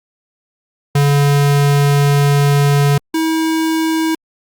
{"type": "tone pair in turn", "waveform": "square", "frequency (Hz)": [142.7, 321.3], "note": ["D3", "E4"], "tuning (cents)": [-49, -44], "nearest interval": "octave + major second", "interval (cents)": 1405, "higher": "second", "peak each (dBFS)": [-10, -14], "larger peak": "first", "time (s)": [[0.95, 2.98], [3.14, 4.15]], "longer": "first", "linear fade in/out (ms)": 5, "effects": ["Opus 48 kbps"]}